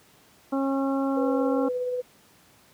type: harmonic tone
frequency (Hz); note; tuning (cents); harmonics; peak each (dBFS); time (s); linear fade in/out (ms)
272; C#4; -33; 1 / 2 / 3 / 4 / 5; -24 / -30 / -34 / -36 / -38; 0.52-1.69; 10
type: tone with tremolo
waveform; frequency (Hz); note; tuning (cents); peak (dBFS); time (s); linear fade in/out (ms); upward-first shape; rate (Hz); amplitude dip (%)
sine; 498; B4; +14; -24; 1.16-2.02; 20; triangle; 17; 35
effects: pink hiss -57 dBFS RMS until 2.73 s + high-pass 100 Hz 12 dB/octave